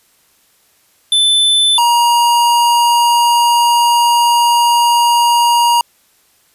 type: tone pair in turn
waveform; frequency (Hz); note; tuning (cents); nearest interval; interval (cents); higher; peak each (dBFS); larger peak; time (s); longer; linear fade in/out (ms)
square; 3520 / 947.8; A7 / A#5; 0 / +28; octave + major seventh; 2272; first; -9; neither; 1.12-1.78 / 1.78-5.81; second; 2
effects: white hiss -54 dBFS RMS until 6.54 s + resampled to 32000 Hz